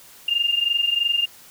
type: tone pair together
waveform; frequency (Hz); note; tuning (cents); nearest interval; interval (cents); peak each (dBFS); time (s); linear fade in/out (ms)
sine; 2792 / 2815; F7 / F7; -1 / +13; unison; 14; -23 / -20; 0.28-1.26; 5
effects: white hiss -47 dBFS RMS until 1.5 s